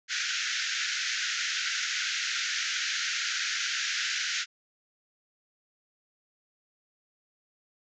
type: band-pass noise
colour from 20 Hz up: pink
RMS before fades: -31 dBFS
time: 0.08-4.46 s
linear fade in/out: 50 ms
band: 1400 to 6900 Hz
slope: 96 dB/octave
effects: none